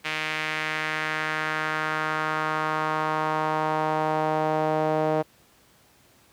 sawtooth tone with band-pass filter sweep, 155.56 Hz, D#3, in tune, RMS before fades -26 dBFS, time 0.04-5.23 s, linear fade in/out 20 ms, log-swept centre 2400 to 610 Hz, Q 2, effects pink hiss -58 dBFS RMS until 6.32 s + high-pass 80 Hz 12 dB/octave

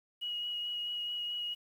sine tone with vibrato, 2900 Hz, F#7, 35 cents flat, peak -34 dBFS, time 0.21-1.55 s, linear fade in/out 20 ms, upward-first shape sine, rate 4.6 Hz, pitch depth 11 cents each way, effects 10-bit

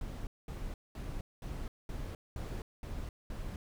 brown noise bursts, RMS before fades -40 dBFS, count 8, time 0.01-3.56 s, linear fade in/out 2 ms, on 260 ms, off 210 ms, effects none

